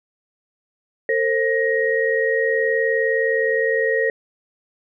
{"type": "tone cluster", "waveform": "sine", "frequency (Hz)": [450.6, 530, 1881], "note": ["A4", "C5", "A#6"], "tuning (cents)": [41, 22, 15], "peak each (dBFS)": [-20, -22, -21], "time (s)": [1.09, 4.1], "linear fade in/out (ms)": 2, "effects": []}